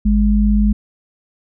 sine tone pair together, 51.92 / 207.7 Hz, G#1 / G#3, 0 / 0 cents, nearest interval 2 octaves, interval 2400 cents, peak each -13 dBFS, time 0.05-0.73 s, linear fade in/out 10 ms, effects none

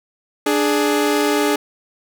sawtooth tone pair together, 294.8 / 417.8 Hz, D4 / G#4, +7 / +10 cents, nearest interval tritone, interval 603 cents, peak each -14 dBFS, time 0.46-1.56 s, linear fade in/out 5 ms, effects none

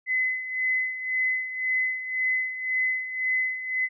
sine tone with tremolo, 2029 Hz, B6, 46 cents sharp, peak -21 dBFS, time 0.06-3.89 s, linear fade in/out 50 ms, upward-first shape sine, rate 1.9 Hz, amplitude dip 70%, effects none

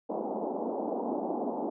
pink band-pass noise, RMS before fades -33 dBFS, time 0.09-1.7 s, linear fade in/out 10 ms, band 220 to 880 Hz, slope 48 dB/octave, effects none

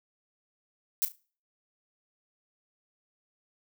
violet noise with echo, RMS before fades -26 dBFS, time 1.02-1.05 s, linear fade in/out 0 ms, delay 35 ms, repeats 3, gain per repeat -12 dB, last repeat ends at 1.155 s, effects noise-tail reverb RT60 0.4 s tail -23 dB re dry

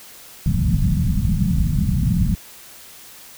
white low-pass noise, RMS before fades -18 dBFS, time 0.46-2.35 s, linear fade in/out 2 ms, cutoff 200 Hz, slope 48 dB/octave, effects white hiss -42 dBFS RMS until 3.37 s

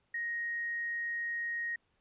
sine tone, 1874 Hz, A#6, 9 cents sharp, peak -33 dBFS, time 0.14-1.76 s, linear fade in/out 5 ms, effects pink hiss -75 dBFS RMS until 2 s + resampled to 8000 Hz

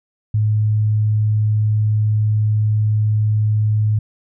sine tone, 107 Hz, A2, 48 cents flat, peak -13 dBFS, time 0.34-3.99 s, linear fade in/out 5 ms, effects none

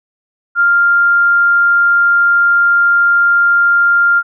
sine tone, 1396.9 Hz, F6, in tune, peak -7 dBFS, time 0.55-4.23 s, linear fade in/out 50 ms, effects none

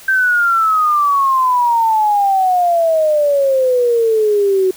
sine exponential sweep, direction down, 1568 to 369.9 Hz, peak -10 dBFS, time 0.08-4.71 s, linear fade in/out 5 ms, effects white hiss -39 dBFS RMS until 4.76 s

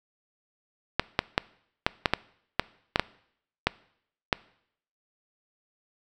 clicks, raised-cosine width 0.3 ms, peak -4 dBFS, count 11, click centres 0.996 / 1.191 / 1.379 / 1.865 / 2.058 / 2.136 / 2.596 / 2.959 / 2.996 / 3.67 / 4.328 s, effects noise-tail reverb RT60 0.7 s tail -22 dB re dry

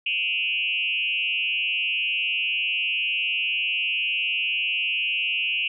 sine tone with frequency modulation, 2701 Hz, E7, 42 cents sharp, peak -22 dBFS, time 0.06-5.68 s, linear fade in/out 5 ms, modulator 192 Hz, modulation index 1.3, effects none

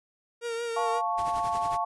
45% pulse tone with vibrato, 465.8 Hz, A#4, 1 cent flat, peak -30 dBFS, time 0.41-1.02 s, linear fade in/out 50 ms, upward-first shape triangle, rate 5.6 Hz, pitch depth 38 cents each way
sine chord, F augmented, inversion none, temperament equal, 698.5 / 880 / 1108.7 Hz, F5 / A5 / C#6, 0 / 0 / 0 cents, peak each -30 dBFS, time 0.76-1.85 s, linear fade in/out 10 ms
pink noise with tremolo, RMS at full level -40 dBFS, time 1.17-1.78 s, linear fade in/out 20 ms, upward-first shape sine, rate 11 Hz, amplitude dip 70%
effects resampled to 24000 Hz

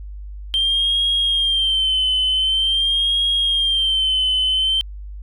sine tone with vibrato, 3152 Hz, G7, 9 cents sharp, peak -14 dBFS, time 0.54-4.81 s, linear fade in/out 0 ms, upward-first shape sine, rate 0.46 Hz, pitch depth 65 cents each way, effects tanh soft clip ceiling -12 dBFS + added 50 Hz sine -30 dBFS peak until 5.22 s

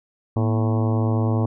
harmonic tone with a mistuned harmonic, 110 Hz, A2, in tune, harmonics 1 / 2 / 3 / 4 / 5 / 6 / 7 / 8 / 9 / 10, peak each -19 / -25 / -29 / -31 / -33 / -35 / -36 / -37 / -38 / -39 dBFS, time 0.36-1.46 s, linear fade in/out 5 ms, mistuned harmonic 2, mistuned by +120 cents, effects none

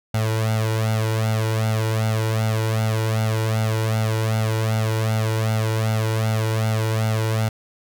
sawtooth tone with flanger, 110.3 Hz, A2, 5 cents sharp, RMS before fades -21 dBFS, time 0.14-7.49 s, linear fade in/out 5 ms, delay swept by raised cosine 1.4 to 2.11 ms, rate 2.6 Hz, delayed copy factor +0.9, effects none

